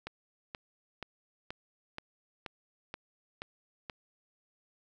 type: click train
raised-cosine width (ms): 0.3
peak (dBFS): -23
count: 9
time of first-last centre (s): 0.07-3.898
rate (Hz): 2.09
effects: none